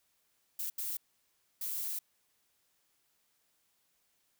violet noise bursts at uneven times, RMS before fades -37 dBFS, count 3, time 0.59-0.7 / 0.78-0.97 / 1.61-1.99 s, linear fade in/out 5 ms, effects white hiss -75 dBFS RMS until 4.39 s

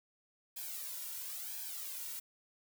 blue noise with flanger, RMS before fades -43 dBFS, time 0.56-2.2 s, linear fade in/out 10 ms, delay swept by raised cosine 1.2 to 2.15 ms, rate 0.98 Hz, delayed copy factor +1, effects none

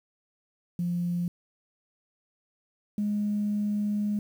sine tone pair in turn, 174.61 / 207.6 Hz, F3 / G#3, 0 / 0 cents, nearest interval minor third, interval 300 cents, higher second, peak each -25 / -24 dBFS, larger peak second, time 0.79-1.28 / 2.98-4.19 s, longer second, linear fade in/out 2 ms, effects tanh soft clip ceiling -20 dBFS + 9-bit

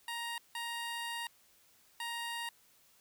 15% pulse tone bursts at uneven times, 936 Hz, A#5, 7 cents sharp, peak -31 dBFS, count 3, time 0.08-0.38 / 0.55-1.27 / 2-2.49 s, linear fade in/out 2 ms, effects white hiss -66 dBFS RMS until 3 s

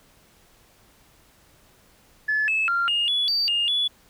sine tone with pitch steps, 1724 / 2605 / 1386 / 2842 / 3408 / 4629 / 2830 / 3421 Hz, A6 / E7 / F6 / F7 / G#7 / D8 / F7 / A7, -36 / -21 / -14 / +30 / +44 / -26 / +22 / -49 cents, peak -19 dBFS, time 2.28-3.88 s, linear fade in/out 10 ms, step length 200 ms, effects tanh soft clip ceiling -15 dBFS + pink hiss -57 dBFS RMS until 4.09 s

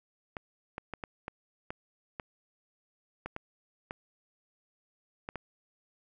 clicks, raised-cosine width 0.5 ms, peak -22 dBFS, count 12, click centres 0.368 / 0.781 / 0.937 / 1.038 / 1.281 / 1.705 / 2.198 / 3.26 / 3.364 / 3.909 / 5.289 / 5.357 s, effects none

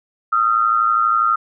sine tone pair together, 1244.5 / 1356.7 Hz, D#6 / E6, 0 / +49 cents, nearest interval minor second, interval 149 cents, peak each -16 dBFS, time 0.32-1.36 s, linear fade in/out 10 ms, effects none

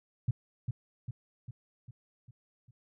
sine tone with echo, 121.1 Hz, B2, 34 cents flat, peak -24 dBFS, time 0.28-0.31 s, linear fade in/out 5 ms, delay 400 ms, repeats 6, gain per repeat -5 dB, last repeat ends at 2.71 s, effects none

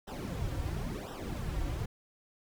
brown noise with flanger, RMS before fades -36 dBFS, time 0.07-1.86 s, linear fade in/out 10 ms, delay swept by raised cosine 0.44 to 4.84 ms, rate 0.96 Hz, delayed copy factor -0.85, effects none

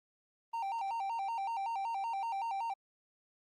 triangle tone with vibrato, 849 Hz, G#5, 38 cents sharp, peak -32 dBFS, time 0.53-2.74 s, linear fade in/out 10 ms, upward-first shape square, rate 5.3 Hz, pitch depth 140 cents each way, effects Opus 24 kbps

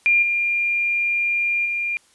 sine tone with level steps, 2400 Hz, D7, 37 cents sharp, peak -13 / -18 / -21 dBFS, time 0.06-1.97 s, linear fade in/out 0 ms, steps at 0.22 / 1.65 s, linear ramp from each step 10 ms, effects white hiss -57 dBFS RMS until 2.14 s + resampled to 24000 Hz

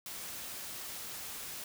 white noise, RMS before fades -43 dBFS, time 0.06-1.64 s, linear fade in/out 2 ms, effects none

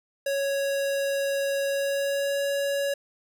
square tone with pitch glide, 554.4 to 560.8 Hz, C#5 to C#5, 0 to +20 cents, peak -25 dBFS, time 0.26-2.94 s, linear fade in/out 5 ms, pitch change +20 cents, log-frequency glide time 1.67-2.41 s, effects none

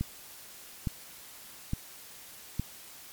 click train, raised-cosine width 5 ms, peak -17 dBFS, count 4, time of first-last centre 0.01-2.596 s, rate 1.16 Hz, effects white hiss -49 dBFS RMS until 3.12 s + MP3 96 kbps

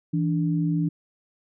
sine tone pair together, 164.1 / 292.4 Hz, E3 / D4, -8 / -7 cents, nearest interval minor seventh, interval 1001 cents, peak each -22 / -26 dBFS, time 0.13-0.89 s, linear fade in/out 10 ms, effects none

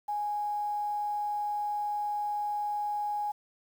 sine tone with quantisation, 830.6 Hz, G#5, in tune, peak -29 dBFS, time 0.08-3.32 s, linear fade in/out 10 ms, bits 9, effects none

